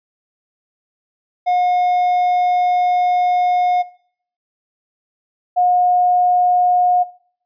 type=tone pair in turn; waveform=triangle / sine; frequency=720 / 720 Hz; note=F#5 / F#5; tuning=-47 / -47 cents; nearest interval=unison; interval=0 cents; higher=neither; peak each=-11 dBFS; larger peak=neither; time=1.46-3.83 / 5.56-7.04 s; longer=first; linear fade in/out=20 ms; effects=noise-tail reverb RT60 0.6 s tail -20 dB re dry + resampled to 11025 Hz